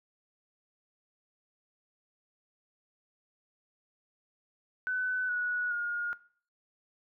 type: tone with pitch steps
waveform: sine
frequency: 1505 / 1465.5 / 1427.1 Hz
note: F#6 / F#6 / F6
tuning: +29 / -17 / +37 cents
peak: -29 dBFS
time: 4.87-6.13 s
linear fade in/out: 0 ms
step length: 420 ms
effects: noise-tail reverb RT60 0.5 s tail -20 dB re dry